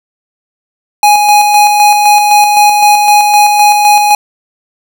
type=tone with tremolo; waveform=square; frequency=831 Hz; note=G#5; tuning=1 cent sharp; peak=-3 dBFS; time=1.03-4.15 s; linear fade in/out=2 ms; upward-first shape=square; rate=3.9 Hz; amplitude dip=35%; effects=none